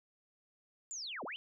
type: linear two-way sweep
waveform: sine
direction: down then up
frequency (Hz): 7350 to 182.9 to 3143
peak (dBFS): -40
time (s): 0.91-1.36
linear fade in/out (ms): 0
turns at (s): 1.24
effects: none